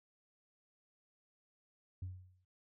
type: tone with exponential decay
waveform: sine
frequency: 91.9 Hz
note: F#2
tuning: 11 cents flat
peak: -36 dBFS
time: 2.02-2.45 s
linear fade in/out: 5 ms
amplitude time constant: 92 ms
effects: tanh soft clip ceiling -37 dBFS